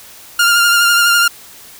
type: tone with vibrato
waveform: sawtooth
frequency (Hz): 1402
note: F6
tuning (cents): +6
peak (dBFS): -5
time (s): 0.39-1.28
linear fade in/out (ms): 5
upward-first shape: sine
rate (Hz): 12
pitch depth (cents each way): 24
effects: white hiss -38 dBFS RMS until 1.79 s